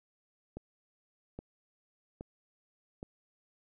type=click train; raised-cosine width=2 ms; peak=-28 dBFS; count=4; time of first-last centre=0.57-3.029 s; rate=1.22 Hz; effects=none